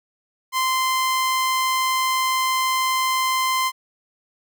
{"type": "tone", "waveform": "sawtooth", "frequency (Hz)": 1039, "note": "C6", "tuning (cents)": -12, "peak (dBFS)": -15, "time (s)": [0.52, 3.72], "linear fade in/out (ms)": 50, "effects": []}